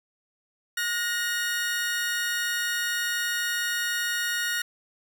sawtooth tone pair together, 1442.7 / 1864 Hz, F#6 / A#6, -44 / -1 cents, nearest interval major third, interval 443 cents, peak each -25 dBFS, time 0.77-4.62 s, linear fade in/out 5 ms, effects none

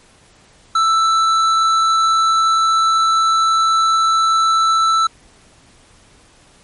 sine tone with hard clipping, 1324 Hz, E6, 7 cents sharp, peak -13 dBFS, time 0.75-5.07 s, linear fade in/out 5 ms, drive 9 dB, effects pink hiss -49 dBFS RMS until 6.63 s + MP3 48 kbps

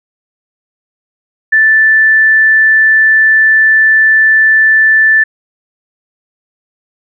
sine tone, 1760 Hz, A6, in tune, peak -4 dBFS, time 1.52-5.24 s, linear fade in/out 10 ms, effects none

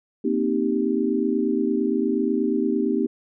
sine chord, C minor seventh, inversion third, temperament equal, 233.1 / 261.6 / 311.1 / 392 Hz, Bb3 / C4 / Eb4 / G4, 0 / 0 / 0 / 0 cents, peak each -25 dBFS, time 0.24-3.07 s, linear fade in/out 10 ms, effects none

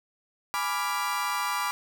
35% pulse chord, G# diminished seventh, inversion none, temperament equal, 830.6 / 987.8 / 1174.7 / 1396.9 Hz, G#5 / B5 / D6 / F6, 0 / 0 / 0 / 0 cents, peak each -34 / -29 / -29 / -34 dBFS, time 0.54-1.71 s, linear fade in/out 0 ms, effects none

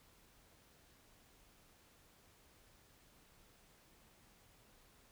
silence, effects pink hiss -67 dBFS RMS until 5.11 s

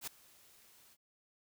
white noise with ADSR envelope, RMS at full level -40 dBFS, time 0.01-0.97 s, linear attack 64 ms, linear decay 3 ms, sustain -23 dB, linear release 43 ms, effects none

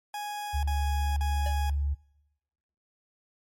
40% pulse tone bursts, 830.6 Hz, G#5, in tune, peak -32 dBFS, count 3, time 0.14-1.698 s, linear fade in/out 2 ms, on 490 ms, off 44 ms
sine tone, 71.4 Hz, D2, 48 cents flat, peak -25 dBFS, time 0.53-1.95 s, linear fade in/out 20 ms
square tone with exponential decay, 587.3 Hz, D5, in tune, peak -34 dBFS, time 1.46-1.58 s, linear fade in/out 2 ms, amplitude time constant 25 ms
effects noise-tail reverb RT60 1.0 s tail -24 dB re dry + MP3 64 kbps

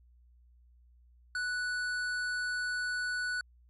triangle tone with tanh clipping, 1480 Hz, F#6, in tune, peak -33 dBFS, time 1.35-3.41 s, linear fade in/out 2 ms, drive 17 dB, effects added 60 Hz sine -58 dBFS peak until 3.69 s + MP3 48 kbps

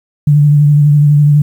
sine tone with vibrato, 146.83 Hz, D3, in tune, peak -4 dBFS, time 0.27-1.42 s, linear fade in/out 5 ms, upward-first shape triangle, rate 12 Hz, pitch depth 35 cents each way, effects 7-bit

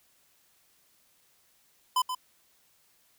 square tone with echo, 1012 Hz, B5, 42 cents sharp, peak -23 dBFS, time 1.96-2.02 s, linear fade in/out 5 ms, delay 130 ms, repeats 1, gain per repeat -8 dB, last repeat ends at 2.15 s, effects white hiss -66 dBFS RMS until 3.18 s

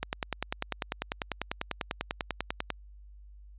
click train, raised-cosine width 0.3 ms, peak -14 dBFS, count 28, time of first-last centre 0.03-2.703 s, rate 10.1 Hz, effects added 50 Hz sine -48 dBFS peak until 3.58 s + resampled to 8000 Hz

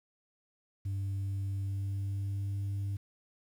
sine tone with pitch glide, 98 to 99.31 Hz, G2 to G2, 0 to +23 cents, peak -29 dBFS, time 0.85-2.97 s, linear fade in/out 10 ms, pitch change +23 cents, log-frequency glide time 1.66-2.55 s, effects tanh soft clip ceiling -31 dBFS + 10-bit

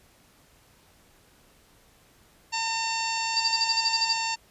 harmonic tone, 906 Hz, A#5, 50 cents flat, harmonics 1 / 2 / 3 / 4 / 5 / 6 / 7 / 8, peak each -30 / -38 / -32 / -42 / -33 / -38 / -44 / -36 dBFS, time 2.52-4.36 s, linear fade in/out 20 ms
sine tone bursts, 4650 Hz, D8, 18 cents flat, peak -21 dBFS, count 10, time 3.36-4.134 s, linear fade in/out 10 ms, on 45 ms, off 36 ms
effects pink hiss -59 dBFS RMS until 4.5 s + resampled to 32000 Hz

